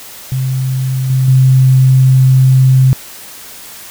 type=tone with level steps; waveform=sine; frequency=130.81 Hz; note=C3; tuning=in tune; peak=-12 / -8 / -4 dBFS; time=0.32-2.93 s; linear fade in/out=0 ms; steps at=1.1 / 1.28 s; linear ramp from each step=2 ms; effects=white hiss -32 dBFS RMS until 3.9 s